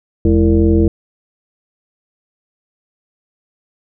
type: tone with frequency modulation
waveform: sine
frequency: 207.7 Hz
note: G#3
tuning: in tune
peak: -8 dBFS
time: 0.25-0.88 s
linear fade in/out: 2 ms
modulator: 124 Hz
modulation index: 1.7
effects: none